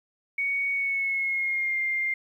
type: tone with pitch glide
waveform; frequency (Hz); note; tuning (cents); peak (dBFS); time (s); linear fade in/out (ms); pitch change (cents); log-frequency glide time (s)
sine; 2233 to 2108; C#7 to C7; +12 to +12; -24; 0.38-2.14; 5; -100; 0.72-1.79
effects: 10-bit